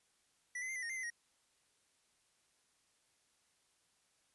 square tone with pitch steps, 1965 / 2039 / 2099 / 2000 / 1854 / 2089 / 2039 / 1882 Hz, B6 / C7 / C7 / B6 / A#6 / C7 / C7 / A#6, -9 / -45 / +5 / +21 / -10 / -3 / -45 / +16 cents, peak -40 dBFS, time 0.55-1.102 s, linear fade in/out 5 ms, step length 69 ms, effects white hiss -75 dBFS RMS until 4.34 s + resampled to 24000 Hz

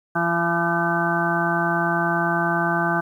harmonic tone with a mistuned harmonic, 170 Hz, F3, 46 cents flat, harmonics 1 / 2 / 4 / 5 / 6 / 7 / 8 / 9, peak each -26 / -27 / -26 / -27 / -33 / -27 / -35 / -24 dBFS, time 0.15-3.01 s, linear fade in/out 10 ms, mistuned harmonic 6, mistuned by -30 cents, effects 9-bit

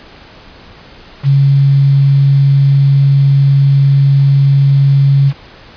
sine tone with quantisation, 138.59 Hz, C#3, in tune, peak -5 dBFS, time 1.23-5.33 s, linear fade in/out 50 ms, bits 5, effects pink hiss -37 dBFS RMS until 5.76 s + resampled to 11025 Hz

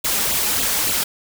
white noise with flanger, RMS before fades -20 dBFS, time 0.04-1.04 s, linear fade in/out 10 ms, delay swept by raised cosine 0.25 to 4.95 ms, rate 3.5 Hz, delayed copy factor +0.75, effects none

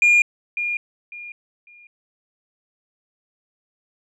sine tone with echo, 2419 Hz, D#7, 49 cents flat, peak -9 dBFS, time 0.02-0.22 s, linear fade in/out 2 ms, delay 550 ms, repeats 3, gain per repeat -12 dB, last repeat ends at 1.87 s, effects tanh soft clip ceiling -10 dBFS

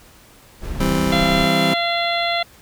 brown noise, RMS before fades -26 dBFS, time 0.6-1.48 s, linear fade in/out 50 ms
30% pulse chord, C major, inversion first, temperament just, 163.52 / 196.22 / 261.6 Hz, E3 / G3 / C4, -14 / +2 / 0 cents, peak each -19 dBFS, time 0.8-1.74 s, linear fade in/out 5 ms
harmonic tone, 686 Hz, F5, 31 cents flat, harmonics 1 / 2 / 3 / 4 / 5 / 6, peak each -21 / -28 / -24 / -31 / -25 / -28 dBFS, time 1.12-2.43 s, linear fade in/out 5 ms
effects pink hiss -48 dBFS RMS until 2.61 s

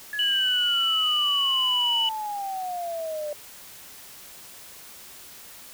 sine exponential sweep, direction down, 1712 to 587.3 Hz, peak -28 dBFS, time 0.13-3.33 s, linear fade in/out 2 ms
sine tone, 2960 Hz, F#7, in tune, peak -20 dBFS, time 0.19-2.09 s, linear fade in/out 2 ms
effects tanh soft clip ceiling -14 dBFS + white hiss -45 dBFS RMS until 5.73 s

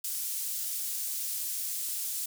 pink high-pass noise, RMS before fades -34 dBFS, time 0.04-2.26 s, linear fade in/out 5 ms, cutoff 8200 Hz, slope 12 dB/octave, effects none

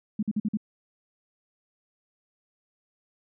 sine tone bursts, 211.8 Hz, G#3, 34 cents sharp, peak -23 dBFS, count 5, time 0.19-0.572 s, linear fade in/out 5 ms, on 38 ms, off 48 ms, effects none

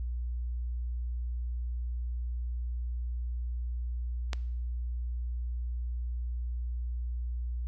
click, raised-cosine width 0.2 ms, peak -16 dBFS, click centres 4.332 s, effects noise-tail reverb RT60 0.8 s tail -21 dB re dry + added 60 Hz sine -31 dBFS peak until 7.67 s

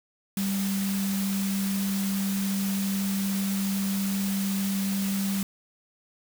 sine tone in noise, 196 Hz, G3, in tune, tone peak -25 dBFS, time 0.37-5.43 s, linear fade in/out 2 ms, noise white, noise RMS -35 dBFS, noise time 0.37-5.43 s, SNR +7 dB, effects none

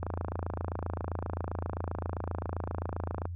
click train, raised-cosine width 1 ms, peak -20 dBFS, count 90, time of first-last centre 0.03-3.255 s, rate 27.6 Hz, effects added 87 Hz sine -35 dBFS peak until 3.35 s

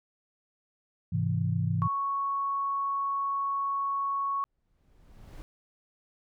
sine chord, Ab augmented, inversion none, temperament equal, 103.83 / 130.81 / 164.81 Hz, Ab2 / C3 / E3, 0 / 0 / 0 cents, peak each -29 / -31 / -29 dBFS, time 1.12-1.88 s, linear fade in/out 10 ms
sine tone, 1108.7 Hz, C#6, in tune, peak -27 dBFS, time 1.82-4.44 s, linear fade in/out 0 ms
brown noise with exponential growth, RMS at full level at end -41 dBFS, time 4.45-5.42 s, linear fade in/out 0 ms, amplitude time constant 210 ms
effects none

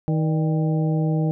harmonic tone with a mistuned harmonic, 158 Hz, D#3, 27 cents sharp, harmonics 1 / 2 / 3 / 4 / 5, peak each -19 / -27 / -31 / -33 / -36 dBFS, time 0.08-1.31 s, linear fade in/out 0 ms, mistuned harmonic 4, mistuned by -89 cents, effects none

